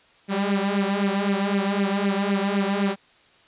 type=tone with flanger; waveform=sawtooth; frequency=198.7 Hz; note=G3; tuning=24 cents sharp; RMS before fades=-23 dBFS; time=0.28-2.96 s; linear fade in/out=50 ms; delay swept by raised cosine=0.4 to 4 ms; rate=3.9 Hz; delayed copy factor=+0.7; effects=white hiss -56 dBFS RMS until 3.47 s + resampled to 8000 Hz